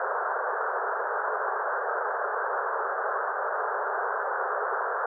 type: band-pass noise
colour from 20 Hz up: white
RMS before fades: -29 dBFS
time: 0-5.06 s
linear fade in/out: 2 ms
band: 400 to 1600 Hz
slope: 96 dB/octave
effects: none